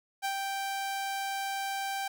sawtooth tone with ADSR envelope, 784 Hz, G5, in tune, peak -25 dBFS, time 0.22-2.08 s, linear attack 30 ms, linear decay 81 ms, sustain -3 dB, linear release 5 ms, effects none

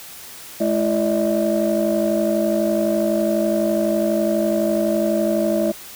sine tone cluster, 213.3 / 333.5 / 589 / 641 Hz, G#3 / E4 / D5 / E5, +46 / +20 / +5 / -49 cents, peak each -21 dBFS, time 0.6-5.72 s, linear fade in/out 10 ms, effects tanh soft clip ceiling -10 dBFS + white hiss -38 dBFS RMS until 5.95 s

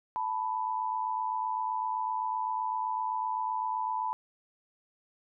sine tone pair together, 880 / 987.8 Hz, A5 / B5, 0 / 0 cents, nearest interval major second, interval 200 cents, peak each -33 / -31 dBFS, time 0.16-4.13 s, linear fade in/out 0 ms, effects none

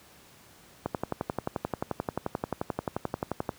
click train, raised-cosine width 1 ms, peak -14 dBFS, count 31, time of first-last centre 0.86-3.492 s, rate 11.4 Hz, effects pink hiss -55 dBFS RMS until 3.58 s + high-pass 80 Hz 12 dB/octave

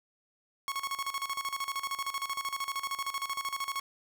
sawtooth tone with tremolo, 1100 Hz, C#6, 14 cents flat, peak -27 dBFS, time 0.68-3.8 s, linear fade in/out 0 ms, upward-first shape square, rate 13 Hz, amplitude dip 75%, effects none

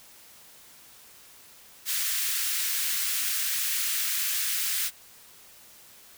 white high-pass noise, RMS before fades -28 dBFS, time 1.85-4.91 s, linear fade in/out 50 ms, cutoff 1500 Hz, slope 24 dB/octave, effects white hiss -52 dBFS RMS until 6.17 s

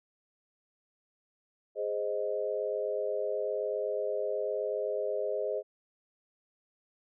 sine chord, Ab major, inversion none, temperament equal, 415.3 / 523.3 / 622.3 Hz, Ab4 / C5 / Eb5, 0 / 0 / 0 cents, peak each -34 dBFS, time 1.75-5.63 s, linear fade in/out 50 ms, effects none

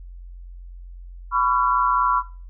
sine tone cluster, 999 / 1123 / 1363 Hz, B5 / C#6 / F6, +20 / +22 / -43 cents, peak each -21 dBFS, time 1.31-2.23 s, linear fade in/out 50 ms, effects noise-tail reverb RT60 0.4 s tail -20 dB re dry + added 44 Hz sine -36 dBFS peak until 2.49 s

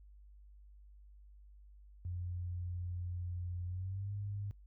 sine tone with pitch glide, 88.7 to 101.3 Hz, F2 to G#2, +27 to -43 cents, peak -38 dBFS, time 2.05-4.51 s, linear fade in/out 0 ms, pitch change +230 cents, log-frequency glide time 3.66-4.12 s, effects noise-tail reverb RT60 0.1 s tail -19 dB re dry + added 50 Hz sine -55 dBFS peak until 4.66 s

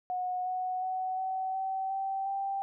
sine tone with pitch steps, 730 / 738.9 / 747.9 / 757.1 / 766.3 / 775.6 / 785.1 Hz, F#5 / F#5 / F#5 / F#5 / G5 / G5 / G5, -24 / -3 / +18 / +40 / -40 / -19 / +2 cents, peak -30 dBFS, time 0.1-2.62 s, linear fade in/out 0 ms, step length 360 ms, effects none

